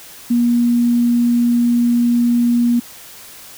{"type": "tone", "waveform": "sine", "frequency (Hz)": 238.8, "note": "A#3", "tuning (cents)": 42, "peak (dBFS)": -11, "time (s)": [0.3, 2.8], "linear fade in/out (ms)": 10, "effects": ["white hiss -38 dBFS RMS until 3.57 s"]}